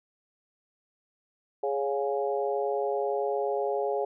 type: harmonic tone with a mistuned harmonic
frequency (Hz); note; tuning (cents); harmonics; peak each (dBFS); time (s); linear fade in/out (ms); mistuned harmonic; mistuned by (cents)
138.59; C#3; 0; 3 / 4 / 5 / 6; -29 / -31 / -33 / -35; 1.63-4.05; 5; 5; +27
effects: none